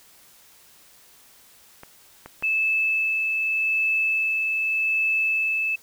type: clicks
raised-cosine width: 0.5 ms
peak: -25 / -23 / -20 dBFS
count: 3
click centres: 1.834 / 2.26 / 2.425 s
type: tone with tremolo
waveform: sine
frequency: 2619 Hz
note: E7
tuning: 12 cents flat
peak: -19 dBFS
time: 2.43-5.76 s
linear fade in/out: 10 ms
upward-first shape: sine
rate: 0.84 Hz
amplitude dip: 25%
effects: white hiss -53 dBFS RMS until 5.82 s